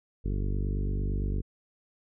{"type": "harmonic tone with a mistuned harmonic", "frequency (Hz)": 49, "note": "G1", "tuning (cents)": 0, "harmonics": [1, 2, 3, 4, 5, 6, 7, 8, 9], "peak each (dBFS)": [-28, -34, -38, -40, -42, -44, -45, -46, -47], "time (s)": [0.24, 1.42], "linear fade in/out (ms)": 20, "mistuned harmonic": 1, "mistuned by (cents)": -24, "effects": []}